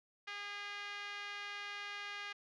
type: tone with band-pass filter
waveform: 5% pulse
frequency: 407.8 Hz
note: G#4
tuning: 32 cents flat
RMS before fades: -45 dBFS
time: 0.27-2.33 s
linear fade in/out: 10 ms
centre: 1800 Hz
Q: 1.2
effects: resampled to 22050 Hz